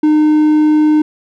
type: tone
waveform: triangle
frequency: 305.1 Hz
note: D#4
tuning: 34 cents flat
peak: -5 dBFS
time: 0.03-1.02 s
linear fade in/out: 5 ms
effects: none